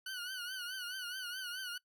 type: tone with vibrato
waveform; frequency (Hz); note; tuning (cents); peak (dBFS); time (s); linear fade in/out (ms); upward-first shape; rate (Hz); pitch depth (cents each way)
20% pulse; 1480; F#6; 0; -35; 0.06-1.78; 5; triangle; 4.7; 97
effects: noise-tail reverb RT60 0.1 s tail -21 dB re dry